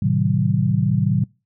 sine chord, A diminished seventh, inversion none, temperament equal with one note detuned, 110 / 130.81 / 155.56 / 189.87 Hz, A2 / C3 / Eb3 / Gb3, 0 / 0 / 0 / +45 cents, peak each -21 dBFS, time 0.02-1.24 s, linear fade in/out 5 ms, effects noise-tail reverb RT60 0.3 s tail -25 dB re dry

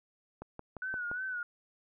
click train, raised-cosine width 1 ms, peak -28 dBFS, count 5, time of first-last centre 0.42-1.114 s, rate 5.76 Hz
sine tone with vibrato, 1480 Hz, F#6, in tune, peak -34 dBFS, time 0.82-1.43 s, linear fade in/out 2 ms, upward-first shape sine, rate 2.9 Hz, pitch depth 70 cents each way
effects none

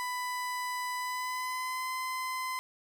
30% pulse tone with pitch glide, 995 to 1027.1 Hz, B5 to C6, +13 to -32 cents, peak -30 dBFS, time 0-2.59 s, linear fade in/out 0 ms, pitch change +55 cents, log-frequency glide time 0.95-1.91 s, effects none

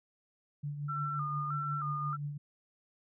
sine tone with tremolo, 145.4 Hz, D3, 17 cents flat, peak -33 dBFS, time 0.63-2.38 s, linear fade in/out 10 ms, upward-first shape triangle, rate 5.7 Hz, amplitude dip 55%
sine tone with vibrato, 1280 Hz, D#6, 49 cents sharp, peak -34 dBFS, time 0.88-2.17 s, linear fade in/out 20 ms, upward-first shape square, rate 1.6 Hz, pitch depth 85 cents each way
effects none

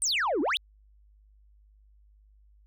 sine exponential two-way sweep, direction down then up, 9397 to 263.9 to 3972 Hz, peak -22 dBFS, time 0.02-0.57 s, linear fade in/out 0 ms, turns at 0.41 s, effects tanh soft clip ceiling -23 dBFS + added 51 Hz sine -56 dBFS peak until 2.66 s

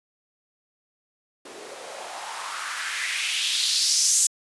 blue noise with band-pass filter sweep, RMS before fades -26 dBFS, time 1.45-4.27 s, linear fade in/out 5 ms, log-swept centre 360 to 7400 Hz, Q 2.9, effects resampled to 24000 Hz

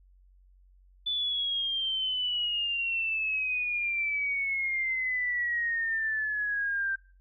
sine exponential sweep, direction down, 3500 to 1568 Hz, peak -27 dBFS, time 1.06-6.96 s, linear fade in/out 10 ms, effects noise-tail reverb RT60 0.4 s tail -22 dB re dry + added 46 Hz sine -56 dBFS peak until 7.2 s

